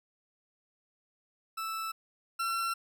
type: tone pair in turn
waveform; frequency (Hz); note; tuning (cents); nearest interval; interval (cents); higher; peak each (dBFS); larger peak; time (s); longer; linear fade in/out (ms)
40% pulse; 1318.5 / 1354; E6 / E6; 0 / +46; unison; 46; second; -33 / -29; second; 1.57-1.92 / 2.39-2.74; neither; 10
effects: none